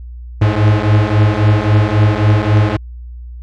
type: beating tone pair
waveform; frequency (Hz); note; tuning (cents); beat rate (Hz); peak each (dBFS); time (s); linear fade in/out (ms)
45% pulse; 103.8 / 107.5; G#2 / A2; 0 / -40; 3.7; -12 / -12; 0.41-2.77; 10
effects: added 60 Hz sine -27 dBFS peak until 3.42 s + low-pass 3000 Hz 12 dB/octave